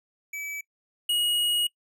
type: tone pair in turn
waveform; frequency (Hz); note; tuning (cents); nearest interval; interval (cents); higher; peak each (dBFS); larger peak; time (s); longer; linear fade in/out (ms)
square; 2296 / 2893; D7 / F#7; -40 / -40; major third; 400; second; -33 / -23; second; 0.33-0.61 / 1.09-1.67; second; 5
effects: noise-tail reverb RT60 0.1 s tail -22 dB re dry